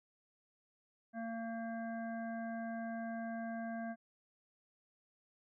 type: harmonic tone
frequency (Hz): 228.1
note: A#3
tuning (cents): -37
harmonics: 1 / 3 / 5 / 7 / 9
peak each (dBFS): -41 / -43 / -58 / -50 / -63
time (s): 1.13-3.96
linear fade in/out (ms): 50
effects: none